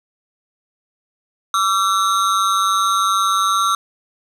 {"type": "ring-modulated tone", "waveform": "square", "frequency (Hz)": 1252, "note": "D#6", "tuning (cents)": 10, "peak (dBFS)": -12, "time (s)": [1.54, 3.75], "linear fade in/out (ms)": 2, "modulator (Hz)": 98.7, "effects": ["low-pass 10000 Hz 12 dB/octave", "7-bit"]}